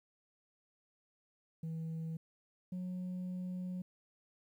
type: tone pair in turn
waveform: sine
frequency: 162.1 / 181.95 Hz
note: E3 / F#3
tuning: -29 / -29 cents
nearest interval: major second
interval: 200 cents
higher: second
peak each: -35 / -35 dBFS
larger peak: neither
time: 1.63-2.17 / 2.72-3.82 s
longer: second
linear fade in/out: 5 ms
effects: tanh soft clip ceiling -37 dBFS + 12-bit